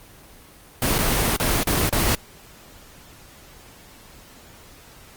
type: noise with dropouts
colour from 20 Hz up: pink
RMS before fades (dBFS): -20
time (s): 0.82-2.15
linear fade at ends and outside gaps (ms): 2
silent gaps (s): 0.983-0.987 / 1.365-1.398 / 1.633-1.671 / 1.893-1.926
effects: pink hiss -47 dBFS RMS until 5.16 s + Opus 24 kbps